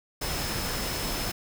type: tone in noise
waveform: sine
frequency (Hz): 5210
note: E8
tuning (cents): -21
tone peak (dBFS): -38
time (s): 0.21-1.32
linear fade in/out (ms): 10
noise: pink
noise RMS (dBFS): -31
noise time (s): 0.21-1.32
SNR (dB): -10
effects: none